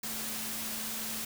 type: tone in noise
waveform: sine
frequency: 220 Hz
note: A3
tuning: in tune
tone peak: -45 dBFS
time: 0.03-1.25 s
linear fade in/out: 5 ms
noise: white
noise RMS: -37 dBFS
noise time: 0.03-1.25 s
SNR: -11 dB
effects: none